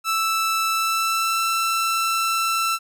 sawtooth tone with pitch glide, 1320 to 1335.3 Hz, E6 to E6, +2 to +22 cents, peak -16 dBFS, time 0.04-2.79 s, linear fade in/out 50 ms, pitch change +20 cents, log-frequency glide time 0.69-1.42 s, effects none

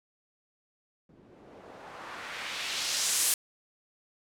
blue noise with low-pass filter sweep, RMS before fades -34 dBFS, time 1.09-3.34 s, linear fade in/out 2 ms, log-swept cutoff 210 to 11000 Hz, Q 1.1, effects none

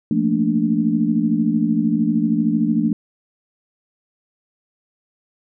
sine chord, Bb major seventh, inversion second, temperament equal with one note detuned, 171.22 / 220 / 233.1 / 293.7 Hz, F3 / A3 / Bb3 / D4, -34 / 0 / 0 / 0 cents, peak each -23 / -19 / -21 / -21 dBFS, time 0.11-2.93 s, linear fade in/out 2 ms, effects none

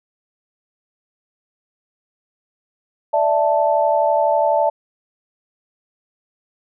sine chord, D suspended second, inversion none, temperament equal, 587.3 / 659.3 / 880 Hz, D5 / E5 / A5, 0 / 0 / 0 cents, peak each -18 dBFS, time 3.13-4.7 s, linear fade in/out 10 ms, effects none

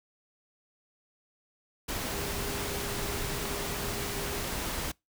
sine tone in noise, 404.3 Hz, G#4, 46 cents flat, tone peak -41 dBFS, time 2.1-4.46 s, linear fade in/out 10 ms, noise pink, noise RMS -34 dBFS, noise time 1.88-4.92 s, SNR -10 dB, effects noise-tail reverb RT60 0.2 s tail -25 dB re dry

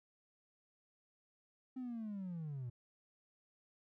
triangle linear sweep, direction down, 261.6 to 116.54 Hz, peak -38 dBFS, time 1.76-2.7 s, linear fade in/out 10 ms, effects tanh soft clip ceiling -36 dBFS

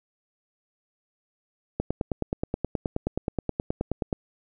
click train, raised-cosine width 2 ms, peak -12 dBFS, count 23, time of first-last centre 1.8-4.128 s, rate 9.45 Hz, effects none

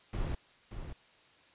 brown noise with echo, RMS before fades -34 dBFS, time 0.13-0.35 s, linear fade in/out 5 ms, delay 580 ms, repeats 1, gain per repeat -8 dB, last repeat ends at 0.93 s, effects white hiss -62 dBFS RMS until 1.54 s + resampled to 8000 Hz

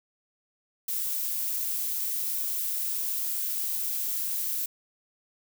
violet noise, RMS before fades -30 dBFS, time 0.88-4.66 s, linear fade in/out 5 ms, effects none

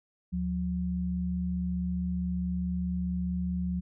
sine tone pair together, 75.12 / 179.8 Hz, D2 / F#3, +40 / -49 cents, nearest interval octave + minor third, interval 1511 cents, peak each -34 / -29 dBFS, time 0.32-3.81 s, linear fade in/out 20 ms, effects none

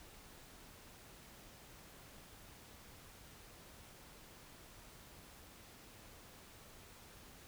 silence, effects pink hiss -58 dBFS RMS until 7.47 s

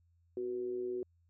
sine tone with amplitude modulation, 370 Hz, F#4, in tune, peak -32 dBFS, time 0.37-1.03 s, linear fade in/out 2 ms, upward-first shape sine, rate 117 Hz, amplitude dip 55%, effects added 85 Hz sine -67 dBFS peak until 1.29 s

